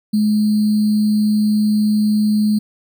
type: tone with sample-and-hold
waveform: sine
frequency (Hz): 211.7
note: G#3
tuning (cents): +33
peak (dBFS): -12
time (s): 0.13-2.59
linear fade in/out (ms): 10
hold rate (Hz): 4410
effects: none